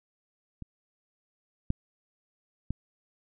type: clicks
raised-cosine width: 5 ms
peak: -27 / -14 / -18 dBFS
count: 3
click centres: 0.623 / 1.704 / 2.706 s
effects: none